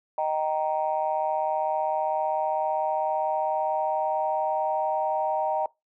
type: chord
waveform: sine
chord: Eb major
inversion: none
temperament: just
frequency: 622.3 / 777.8 / 933.4 Hz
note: Eb5 / G5 / Bb5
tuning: 0 / -14 / +2 cents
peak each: -27 / -27 / -28 dBFS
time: 0.18-5.66 s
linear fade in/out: 2 ms
effects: noise-tail reverb RT60 0.2 s tail -22 dB re dry + tanh soft clip ceiling -14 dBFS